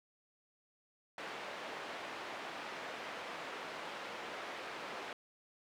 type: band-pass noise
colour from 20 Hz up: pink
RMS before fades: -45 dBFS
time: 1.18-5.13 s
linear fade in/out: 2 ms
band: 460 to 2800 Hz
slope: 12 dB/octave
effects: none